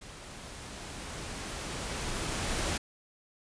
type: noise with level ramp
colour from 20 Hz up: pink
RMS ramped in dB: -47 to -31 dBFS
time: 0.01-2.78 s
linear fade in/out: 10 ms
effects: resampled to 22050 Hz